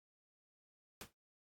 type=noise with exponential decay; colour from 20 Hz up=pink; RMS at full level=-44 dBFS; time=1.01-1.13 s; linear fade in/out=1 ms; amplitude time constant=24 ms; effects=AAC 64 kbps